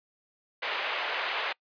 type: band-pass noise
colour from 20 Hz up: white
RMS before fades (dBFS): -32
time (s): 0.62-1.53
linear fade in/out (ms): 10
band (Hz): 470 to 3100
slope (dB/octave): 24
effects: noise-tail reverb RT60 0.1 s tail -25 dB re dry + resampled to 11025 Hz